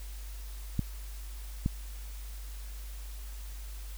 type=clicks; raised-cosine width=5 ms; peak=-15 dBFS; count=2; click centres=0.793 / 1.661 s; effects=added 50 Hz sine -39 dBFS peak until 3.97 s + white hiss -52 dBFS RMS until 3.97 s